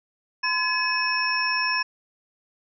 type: tone cluster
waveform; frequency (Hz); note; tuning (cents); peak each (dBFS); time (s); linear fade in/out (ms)
sine; 1017 / 1701 / 2552 / 5400; C6 / G#6 / D#7 / E8; -50 / +41 / +43 / +41; -27; 0.43-1.83; 10
effects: none